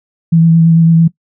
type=tone with vibrato; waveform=sine; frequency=164.81 Hz; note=E3; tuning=in tune; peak=-4 dBFS; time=0.32-1.08 s; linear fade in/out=10 ms; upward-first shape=sine; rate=9 Hz; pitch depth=18 cents each way; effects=noise-tail reverb RT60 0.1 s tail -20 dB re dry